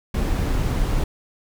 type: noise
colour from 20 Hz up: brown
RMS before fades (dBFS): -21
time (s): 0.14-1.04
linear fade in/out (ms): 5
effects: none